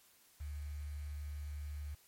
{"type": "tone with quantisation", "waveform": "sine", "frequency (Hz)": 73.42, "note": "D2", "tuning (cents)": 0, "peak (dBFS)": -40, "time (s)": [0.4, 1.95], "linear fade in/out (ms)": 10, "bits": 10, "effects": ["white hiss -66 dBFS RMS until 2.07 s", "MP3 64 kbps"]}